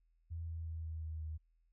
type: tone with pitch steps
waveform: sine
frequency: 83 / 82.05 / 81.1 / 80.17 / 79.25 / 78.34 Hz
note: E2 / E2 / E2 / E2 / D#2 / D#2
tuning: +12 / -8 / -28 / -48 / +32 / +12 cents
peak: -40 dBFS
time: 0.3-1.38 s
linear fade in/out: 20 ms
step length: 180 ms
effects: noise-tail reverb RT60 0.1 s tail -23 dB re dry + added 41 Hz sine -70 dBFS peak until 1.72 s